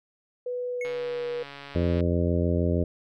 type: tone with pitch glide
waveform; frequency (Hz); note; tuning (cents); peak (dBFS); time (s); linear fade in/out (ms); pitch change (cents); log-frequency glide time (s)
sine; 493.9 to 481.8; B4 to B4; 0 to -43; -28; 0.46-1.43; 5; -43; 0.7-1.29
type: tone with exponential decay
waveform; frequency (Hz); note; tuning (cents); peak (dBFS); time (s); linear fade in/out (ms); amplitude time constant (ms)
triangle; 2186; C#7; -25; -30; 0.81-1.09; 2; 59
type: click train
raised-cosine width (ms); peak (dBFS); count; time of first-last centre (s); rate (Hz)
0.3; -25; 164; 0.85-2.006; 141
type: harmonic tone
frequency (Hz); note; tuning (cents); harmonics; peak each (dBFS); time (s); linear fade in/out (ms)
86.4; F2; -18; 1 / 2 / 3 / 4 / 5 / 6 / 7; -25 / -28 / -30 / -31 / -32 / -33 / -33; 1.75-2.84; 5
effects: none